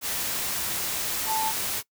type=tone in noise; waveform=sine; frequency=880 Hz; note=A5; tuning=in tune; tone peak=-25 dBFS; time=1.26-1.53 s; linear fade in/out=50 ms; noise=white; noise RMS=-29 dBFS; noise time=0.01-1.83 s; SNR=+1 dB; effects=noise-tail reverb RT60 0.1 s tail -21 dB re dry